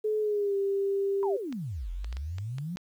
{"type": "tone with pitch glide", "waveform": "sine", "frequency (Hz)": [428.5, 395.2], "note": ["A4", "G4"], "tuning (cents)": [-46, 14], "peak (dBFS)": -25, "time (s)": [0.04, 1.37], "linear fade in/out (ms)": 10, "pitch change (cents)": -140, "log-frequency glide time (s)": [0.2, 0.56]}
{"type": "exponential two-way sweep", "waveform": "sine", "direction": "down then up", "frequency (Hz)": [1000, 41.2, 187.3], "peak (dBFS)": -32, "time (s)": [1.23, 2.76], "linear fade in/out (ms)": 0, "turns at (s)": 1.91}
{"type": "clicks", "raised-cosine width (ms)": 0.2, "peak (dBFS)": -26, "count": 7, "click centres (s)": [1.526, 2.045, 2.127, 2.169, 2.384, 2.584, 2.771]}
{"effects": ["10-bit"]}